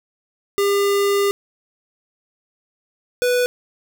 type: tone pair in turn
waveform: square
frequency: 401.4 / 493.3 Hz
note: G4 / B4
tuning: +41 / -2 cents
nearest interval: major third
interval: 357 cents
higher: second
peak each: -16 dBFS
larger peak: neither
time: 0.58-1.31 / 3.22-3.46 s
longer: first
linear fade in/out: 0 ms
effects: none